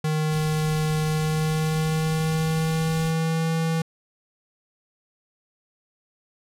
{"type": "tone with pitch glide", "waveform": "square", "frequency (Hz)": [155, 162.71], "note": ["D#3", "E3"], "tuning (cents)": [-6, -22], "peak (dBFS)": -22, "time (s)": [0.04, 3.82], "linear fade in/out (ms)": 5, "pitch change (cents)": 84, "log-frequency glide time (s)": [1.03, 3.52]}
{"type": "band-stop noise", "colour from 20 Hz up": "pink", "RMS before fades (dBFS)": -37, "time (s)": [0.29, 3.14], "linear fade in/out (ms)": 50, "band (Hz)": [260, 2700], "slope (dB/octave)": 24}
{"effects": ["low-pass 12000 Hz 12 dB/octave"]}